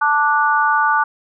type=chord; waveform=sine; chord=D major; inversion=second; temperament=just; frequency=881 / 1174.7 / 1468.3 Hz; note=A5 / D6 / F#6; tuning=+2 / 0 / -14 cents; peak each=-17 dBFS; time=0.01-1.04 s; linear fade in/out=10 ms; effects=none